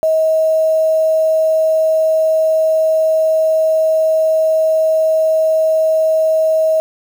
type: tone with quantisation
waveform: sine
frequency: 636 Hz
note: D#5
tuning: 38 cents sharp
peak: -10 dBFS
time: 0.03-6.8 s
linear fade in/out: 0 ms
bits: 6
effects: none